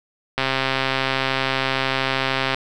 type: click train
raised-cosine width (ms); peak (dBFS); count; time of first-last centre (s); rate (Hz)
0.3; -4; 289; 0.38-2.545; 133
effects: none